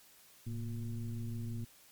sine tone with frequency modulation, 110 Hz, A2, in tune, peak -36 dBFS, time 0.46-1.65 s, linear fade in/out 10 ms, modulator 123 Hz, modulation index 0.93, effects white hiss -61 dBFS RMS until 1.91 s + MP3 96 kbps

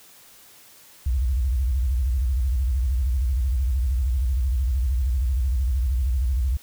sine tone with vibrato, 63.5 Hz, B1, 49 cents sharp, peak -19 dBFS, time 1.06-6.57 s, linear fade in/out 5 ms, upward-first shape square, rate 13 Hz, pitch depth 170 cents each way, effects white hiss -50 dBFS RMS until 6.62 s

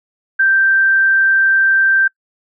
sine tone, 1568 Hz, G6, in tune, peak -9 dBFS, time 0.39-2.08 s, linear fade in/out 10 ms, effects noise-tail reverb RT60 0.1 s tail -24 dB re dry

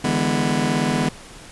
sawtooth chord, E dominant seventh, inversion third, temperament just, 148.33 / 164.81 / 206 / 247.2 Hz, D3 / E3 / G#3 / B3, +18 / 0 / -14 / +2 cents, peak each -21 / -21 / -20 / -18 dBFS, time 0.04-1.09 s, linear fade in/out 5 ms, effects pink hiss -41 dBFS RMS until 1.51 s + resampled to 24000 Hz

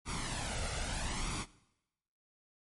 pink noise with flanger, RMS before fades -37 dBFS, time 0.05-1.46 s, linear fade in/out 50 ms, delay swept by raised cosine 0.86 to 1.46 ms, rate 0.78 Hz, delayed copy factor +0.6, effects noise-tail reverb RT60 0.9 s tail -20 dB re dry + MP3 48 kbps

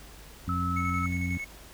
harmonic tone, 88.9 Hz, F2, 31 cents sharp, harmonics 1 / 2 / 3, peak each -30 / -33 / -35 dBFS, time 0.47-1.38 s, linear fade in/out 10 ms
sine tone, 1300 Hz, E6, 24 cents flat, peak -30 dBFS, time 0.49-1.06 s, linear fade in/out 2 ms
triangle tone with tremolo, 2200 Hz, C#7, 14 cents flat, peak -31 dBFS, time 0.76-1.45 s, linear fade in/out 10 ms, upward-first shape square, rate 11 Hz, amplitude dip 45%
effects added 50 Hz sine -50 dBFS peak until 1.73 s + pink hiss -50 dBFS RMS until 1.73 s

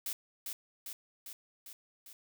blue noise with echo, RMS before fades -37 dBFS, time 0.06-0.13 s, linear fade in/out 2 ms, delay 400 ms, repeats 5, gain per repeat -3 dB, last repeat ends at 2.13 s, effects none

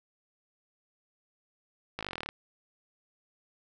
slowing click train, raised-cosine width 0.3 ms, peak -19 dBFS, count 14, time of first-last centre 1.99-2.289 s, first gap 18 ms, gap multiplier 1.04, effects none

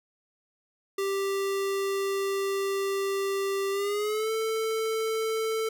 square tone with pitch glide, 392.6 to 443.2 Hz, G4 to A4, +3 to +13 cents, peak -27 dBFS, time 0.98-5.69 s, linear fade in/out 5 ms, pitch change +210 cents, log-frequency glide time 3.71-4.31 s, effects none

